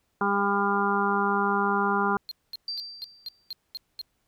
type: harmonic tone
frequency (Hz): 200.6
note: G3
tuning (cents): +40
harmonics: 1 / 2 / 4 / 5 / 6 / 7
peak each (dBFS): -29 / -29 / -29 / -29 / -29 / -29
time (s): 0.21-2.17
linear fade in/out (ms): 2
type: tone bursts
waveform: triangle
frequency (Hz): 4208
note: C8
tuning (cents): +9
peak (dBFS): -31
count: 8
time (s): 2.29-4.014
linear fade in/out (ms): 0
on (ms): 23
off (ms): 220
type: tone with exponential decay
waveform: sine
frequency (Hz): 4680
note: D8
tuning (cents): -7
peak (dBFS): -28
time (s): 2.68-3.51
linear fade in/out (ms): 2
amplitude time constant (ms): 180
effects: pink hiss -73 dBFS RMS until 4.27 s